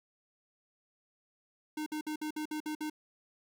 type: tone bursts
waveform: square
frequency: 305.8 Hz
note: D#4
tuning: 30 cents flat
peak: -35 dBFS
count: 8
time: 1.77-2.899 s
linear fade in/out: 5 ms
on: 93 ms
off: 55 ms
effects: 12-bit